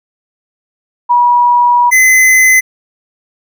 sine / square tone pair in turn, 967 / 2038 Hz, B5 / C7, -37 / -46 cents, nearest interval octave + minor second, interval 1291 cents, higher second, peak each -5 / -5 dBFS, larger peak neither, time 1.09-1.91 / 1.91-2.61 s, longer first, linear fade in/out 20 ms, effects none

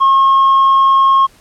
sine tone with tanh clipping, 1081 Hz, C#6, 44 cents flat, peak -7 dBFS, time 0-1.27 s, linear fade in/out 20 ms, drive 1 dB, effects pink hiss -47 dBFS RMS until 1.4 s + low-pass 12000 Hz 12 dB/octave

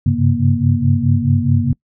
sine tone cluster, 95.7 / 100.4 / 133.3 / 138.1 / 236.5 Hz, G2 / G2 / C3 / C#3 / A#3, -41 / +42 / +33 / -6 / +25 cents, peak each -18 dBFS, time 0.06-1.73 s, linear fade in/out 5 ms, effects noise-tail reverb RT60 0.1 s tail -25 dB re dry

